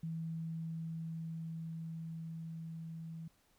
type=tone with level ramp; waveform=sine; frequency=163 Hz; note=E3; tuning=19 cents flat; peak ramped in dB=-37 to -43 dBFS; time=0.03-3.28 s; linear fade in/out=5 ms; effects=pink hiss -72 dBFS RMS until 3.58 s